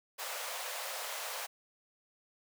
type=high-pass noise; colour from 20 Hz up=pink; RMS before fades=-40 dBFS; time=0.18-1.47 s; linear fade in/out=20 ms; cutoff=520 Hz; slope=48 dB/octave; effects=none